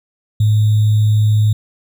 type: tone with sample-and-hold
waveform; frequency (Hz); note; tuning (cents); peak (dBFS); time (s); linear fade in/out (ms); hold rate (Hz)
sine; 106.7; G#2; +47; -9; 0.4-1.53; 5; 3675
effects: none